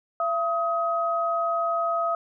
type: tone pair together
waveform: sine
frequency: 675 / 1264 Hz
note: E5 / D#6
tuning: +41 / +27 cents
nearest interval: major seventh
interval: 1086 cents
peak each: -25 dBFS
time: 0.2-2.15 s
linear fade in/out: 2 ms
effects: none